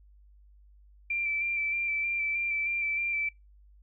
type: tone with vibrato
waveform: sine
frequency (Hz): 2349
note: D7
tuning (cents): 0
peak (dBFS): -27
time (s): 1.1-3.29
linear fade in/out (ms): 5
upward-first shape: square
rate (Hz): 3.2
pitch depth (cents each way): 19
effects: noise-tail reverb RT60 0.2 s tail -25 dB re dry + added 50 Hz sine -54 dBFS peak until 3.82 s